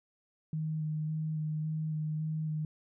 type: tone with vibrato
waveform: sine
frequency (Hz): 155.4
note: D#3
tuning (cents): -2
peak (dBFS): -31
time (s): 0.53-2.65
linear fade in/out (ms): 2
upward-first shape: square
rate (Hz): 1.8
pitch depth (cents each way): 13
effects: none